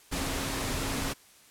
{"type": "tone in noise", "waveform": "sine", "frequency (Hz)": 270.9, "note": "C#4", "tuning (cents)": -40, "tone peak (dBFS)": -39, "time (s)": [0.11, 1.14], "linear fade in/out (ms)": 20, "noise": "pink", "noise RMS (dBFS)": -32, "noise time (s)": [0.11, 1.14], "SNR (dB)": -10, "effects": ["white hiss -57 dBFS RMS until 1.5 s", "low-pass 12000 Hz 12 dB/octave"]}